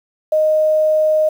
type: tone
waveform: sine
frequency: 620 Hz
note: D#5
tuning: 6 cents flat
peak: -11 dBFS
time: 0.32-1.29 s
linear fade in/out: 5 ms
effects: 7-bit